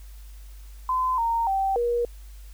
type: tone with pitch steps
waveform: sine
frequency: 1023 / 923 / 776 / 476.9 Hz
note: C6 / A#5 / G5 / A#4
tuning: -39 / -17 / -18 / +39 cents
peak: -21 dBFS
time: 0.89-2.05 s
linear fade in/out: 2 ms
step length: 290 ms
effects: added 50 Hz sine -40 dBFS peak until 2.53 s + white hiss -56 dBFS RMS until 2.53 s